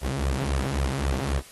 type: tone with flanger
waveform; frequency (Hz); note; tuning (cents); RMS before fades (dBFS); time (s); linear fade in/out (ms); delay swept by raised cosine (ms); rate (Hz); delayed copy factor
sawtooth; 67.7; C#2; -40; -26; 0.01-1.42; 50; 1.6 to 7.3; 3.7; +0.95
effects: white hiss -48 dBFS RMS until 1.51 s + AAC 32 kbps